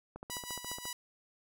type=click train; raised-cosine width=1 ms; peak=-30 dBFS; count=11; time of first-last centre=0.16-0.854 s; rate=14.4 Hz
type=tone with tremolo; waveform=5% pulse; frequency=980 Hz; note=B5; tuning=14 cents flat; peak=-25 dBFS; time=0.3-0.93 s; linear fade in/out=2 ms; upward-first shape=sine; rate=5.5 Hz; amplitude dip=65%
effects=none